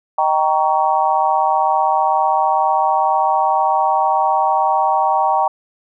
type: chord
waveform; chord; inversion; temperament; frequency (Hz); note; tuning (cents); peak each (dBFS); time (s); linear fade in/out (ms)
sine; Eb dominant seventh; none; just; 622.3 / 777.8 / 933.4 / 1120.1; Eb5 / G5 / Bb5 / Db6; 0 / -14 / +2 / +18; -22 / -16 / -17 / -21; 0.18-5.48; 5
effects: none